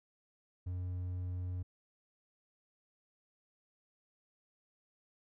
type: tone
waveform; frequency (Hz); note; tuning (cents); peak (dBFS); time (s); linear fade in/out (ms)
triangle; 90.3; F#2; -42; -34; 0.66-1.63; 10
effects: none